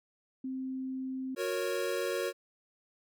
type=tone; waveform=sine; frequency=261.6 Hz; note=C4; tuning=in tune; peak=-34 dBFS; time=0.44-1.35 s; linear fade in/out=5 ms
type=chord; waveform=square; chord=F# major; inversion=none; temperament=equal with one note detuned; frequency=365.1 / 466.2 / 554.4 Hz; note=F#4 / A#4 / C#5; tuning=-23 / 0 / 0 cents; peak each=-36 dBFS; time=1.36-2.33 s; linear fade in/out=50 ms
effects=none